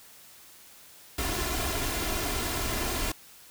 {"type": "noise with comb filter", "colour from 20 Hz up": "pink", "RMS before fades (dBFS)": -30, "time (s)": [1.18, 3.12], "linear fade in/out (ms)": 5, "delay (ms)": 2.9, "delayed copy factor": 0.55, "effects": ["white hiss -52 dBFS RMS until 3.5 s"]}